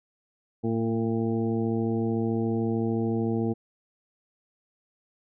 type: harmonic tone with a mistuned harmonic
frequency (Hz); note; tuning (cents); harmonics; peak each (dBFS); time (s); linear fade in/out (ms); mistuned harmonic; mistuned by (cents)
113.6; A#2; -44; 1 / 2 / 3 / 4 / 6 / 7; -30 / -27 / -30 / -32 / -42 / -41; 0.63-3.54; 20; 1; -28
effects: none